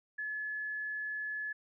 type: tone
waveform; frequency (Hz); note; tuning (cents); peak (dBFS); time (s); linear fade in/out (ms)
sine; 1712; A6; -48; -35; 0.18-1.53; 10
effects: none